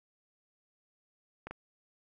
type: clicks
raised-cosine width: 0.5 ms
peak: -26 dBFS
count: 2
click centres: 1.47 / 1.51 s
effects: none